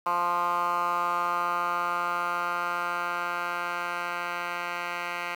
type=tone with band-pass filter sweep; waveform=10% pulse; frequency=174.61 Hz; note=F3; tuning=in tune; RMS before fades=-29 dBFS; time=0.06-5.35 s; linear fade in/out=5 ms; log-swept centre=1100 to 1800 Hz; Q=4.4; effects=8-bit